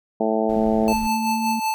harmonic tone, 110 Hz, A2, in tune, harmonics 2 / 3 / 4 / 5 / 6 / 7 / 8, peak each -24 / -27 / -24 / -28 / -24 / -28 / -32 dBFS, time 0.2-0.93 s, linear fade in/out 5 ms
brown noise, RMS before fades -35 dBFS, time 0.49-1.07 s, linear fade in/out 5 ms
sine tone with pitch glide, 220 to 225.5 Hz, A3 to A3, 0 to +43 cents, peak -23 dBFS, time 0.56-1.6 s, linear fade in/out 10 ms, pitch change +43 cents, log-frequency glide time 0.78-1.42 s
square tone with tremolo, 877 Hz, A5, 6 cents flat, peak -20 dBFS, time 0.88-1.74 s, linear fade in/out 0 ms, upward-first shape sine, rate 5.3 Hz, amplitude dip 50%
effects none

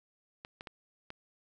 clicks, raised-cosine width 0.3 ms, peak -27 dBFS, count 4, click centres 0.449 / 0.609 / 0.672 / 1.104 s, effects none

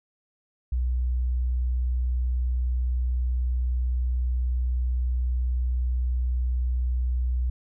sine tone, 61.9 Hz, B1, 5 cents sharp, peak -22 dBFS, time 0.72-7.5 s, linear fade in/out 5 ms, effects none

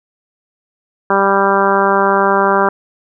harmonic tone, 196.8 Hz, G3, 7 cents sharp, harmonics 1 / 2 / 3 / 4 / 5 / 6 / 7 / 8, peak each -21 / -16 / -18 / -18 / -16 / -18 / -19 / -21 dBFS, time 1.1-2.69 s, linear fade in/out 2 ms, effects none

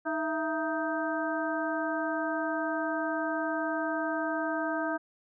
harmonic tone with a mistuned harmonic, 313 Hz, D#4, 10 cents sharp, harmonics 1 / 2 / 3 / 4 / 5, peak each -33 / -33 / -37 / -38 / -35 dBFS, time 0.05-4.98 s, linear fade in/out 20 ms, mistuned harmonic 2, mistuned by +97 cents, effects none

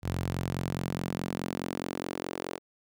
sawtooth tone with high-pass filter sweep, 44.76 Hz, F1, 43 cents sharp, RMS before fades -34 dBFS, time 0.02-2.6 s, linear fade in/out 50 ms, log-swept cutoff 94 to 400 Hz, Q 1.7, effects none

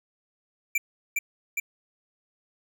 square tone with echo, 2349 Hz, D7, in tune, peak -22 dBFS, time 0.75-0.78 s, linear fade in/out 5 ms, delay 410 ms, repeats 2, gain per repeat -2 dB, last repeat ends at 1.6 s, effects none

